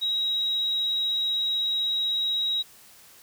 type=tone; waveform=sine; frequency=3829 Hz; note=A#7; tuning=46 cents sharp; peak=-23 dBFS; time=0.01-2.63 s; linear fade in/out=20 ms; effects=white hiss -52 dBFS RMS until 3.22 s